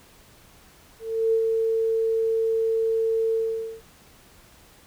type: tone with ADSR envelope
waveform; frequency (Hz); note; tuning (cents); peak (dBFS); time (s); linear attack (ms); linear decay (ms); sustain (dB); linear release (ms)
sine; 450; A4; +39; -17; 0.99-3.82; 340; 76; -3; 480
effects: pink hiss -53 dBFS RMS until 4.86 s